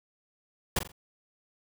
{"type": "noise with echo", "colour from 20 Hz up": "pink", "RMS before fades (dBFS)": -26, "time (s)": [0.76, 0.79], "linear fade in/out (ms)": 5, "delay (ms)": 43, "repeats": 3, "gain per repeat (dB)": -9, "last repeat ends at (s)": 0.919, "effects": []}